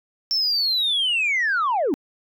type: linear sweep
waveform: sine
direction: down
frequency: 5430 to 246.9 Hz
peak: -17 dBFS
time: 0.31-1.94 s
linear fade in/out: 0 ms
effects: tanh soft clip ceiling -16 dBFS